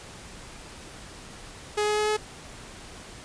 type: tone with pitch steps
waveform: sawtooth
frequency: 419 / 421.4 / 423.9 / 426.3 Hz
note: G#4 / G#4 / G#4 / G#4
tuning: +15 / +25 / +35 / +45 cents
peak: -19 dBFS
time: 1.77-2.17 s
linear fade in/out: 10 ms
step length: 100 ms
effects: pink hiss -44 dBFS RMS until 3.24 s + resampled to 22050 Hz